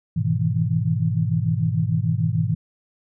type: chord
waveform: sine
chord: E major seventh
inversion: first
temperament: equal with one note detuned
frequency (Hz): 103.83 / 123.47 / 158.1 / 164.81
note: G#2 / B2 / D#3 / E3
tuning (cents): 0 / 0 / +28 / 0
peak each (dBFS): -24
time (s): 0.16-2.55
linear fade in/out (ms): 10
effects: none